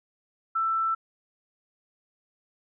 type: tone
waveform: sine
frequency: 1330 Hz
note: E6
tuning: 15 cents sharp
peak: -23 dBFS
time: 0.55-0.95 s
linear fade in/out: 10 ms
effects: none